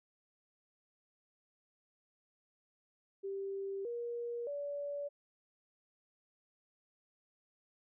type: tone with pitch steps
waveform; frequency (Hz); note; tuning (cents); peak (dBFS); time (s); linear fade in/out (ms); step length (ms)
sine; 392 / 474.3 / 573.9; G4 / A#4 / D5; 0 / +30 / -40; -37; 3.23-5.09; 20; 620
effects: none